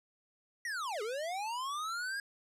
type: linear two-way sweep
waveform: square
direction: down then up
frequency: 1953 to 403.4 to 1650 Hz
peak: -36 dBFS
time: 0.65-2.2 s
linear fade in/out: 2 ms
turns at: 1.02 s
effects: low-pass 10000 Hz 12 dB/octave